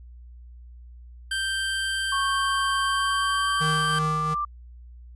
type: tone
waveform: 25% pulse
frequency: 1568 Hz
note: G6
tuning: in tune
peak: -21 dBFS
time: 1.31-3.99 s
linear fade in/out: 5 ms
type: tone with pitch glide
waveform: sine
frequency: 1102 to 1181.1 Hz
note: C#6 to D6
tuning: -11 to +9 cents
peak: -24 dBFS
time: 2.12-4.45 s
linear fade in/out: 5 ms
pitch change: +120 cents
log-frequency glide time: 2.85-4.13 s
type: tone with tremolo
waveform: square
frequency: 155.7 Hz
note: D#3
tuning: 2 cents sharp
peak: -25 dBFS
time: 3.6-4.35 s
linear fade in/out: 20 ms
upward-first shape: triangle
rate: 2.8 Hz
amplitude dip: 50%
effects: added 60 Hz sine -42 dBFS peak until 5.15 s + resampled to 24000 Hz